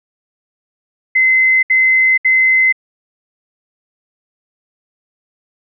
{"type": "tone bursts", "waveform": "sine", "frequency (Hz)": 2054, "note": "C7", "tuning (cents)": -33, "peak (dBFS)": -8, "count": 3, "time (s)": [1.15, 2.726], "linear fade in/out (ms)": 10, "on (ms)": 480, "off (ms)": 68, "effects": []}